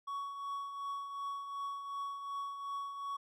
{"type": "tone with tremolo", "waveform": "triangle", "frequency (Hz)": 1119, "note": "C#6", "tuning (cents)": 16, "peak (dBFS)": -34, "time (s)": [0.07, 3.17], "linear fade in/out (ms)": 10, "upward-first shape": "triangle", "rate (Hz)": 2.7, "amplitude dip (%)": 55, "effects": []}